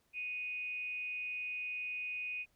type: tone with frequency modulation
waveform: sine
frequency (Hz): 2490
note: D#7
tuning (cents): +1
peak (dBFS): -37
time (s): 0.13-2.46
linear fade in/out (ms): 50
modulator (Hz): 298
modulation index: 0.28
effects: pink hiss -75 dBFS RMS until 2.55 s